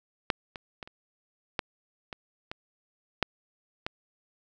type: clicks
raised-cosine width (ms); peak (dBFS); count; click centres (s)
0.3; -7 / -22 / -22 / -30 / -11 / -21 / -20 / -7 / -15; 9; 0.302 / 0.558 / 0.828 / 0.875 / 1.592 / 2.128 / 2.515 / 3.227 / 3.865
effects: none